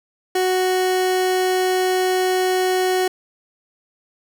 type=tone; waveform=30% pulse; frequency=370 Hz; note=F#4; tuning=in tune; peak=-14 dBFS; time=0.35-3.08 s; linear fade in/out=5 ms; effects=none